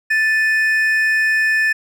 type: tone pair together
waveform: triangle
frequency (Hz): 1760 / 2489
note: A6 / D#7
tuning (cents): 0 / 0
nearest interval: tritone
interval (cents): 600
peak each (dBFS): -12 / -21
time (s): 0.1-1.73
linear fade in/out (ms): 10
effects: none